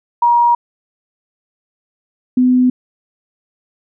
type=tone pair in turn; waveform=sine; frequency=951 / 251.9 Hz; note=A#5 / B3; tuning=+34 / +34 cents; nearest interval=octave + major seventh; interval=2300 cents; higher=first; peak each=-8 dBFS; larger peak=neither; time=0.22-0.55 / 2.37-2.7 s; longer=neither; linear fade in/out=5 ms; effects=none